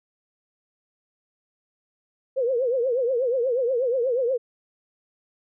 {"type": "tone with vibrato", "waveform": "sine", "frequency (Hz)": 499.2, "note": "B4", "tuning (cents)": 19, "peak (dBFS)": -20, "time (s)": [2.36, 4.38], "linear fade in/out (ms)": 20, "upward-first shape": "triangle", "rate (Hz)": 8.3, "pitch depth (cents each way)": 170, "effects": []}